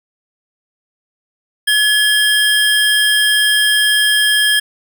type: tone pair together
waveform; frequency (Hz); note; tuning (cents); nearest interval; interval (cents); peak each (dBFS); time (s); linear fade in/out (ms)
square; 1700 / 3209; G#6 / G7; +40 / +40; major seventh; 1100; -14; 1.67-4.6; 10
effects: none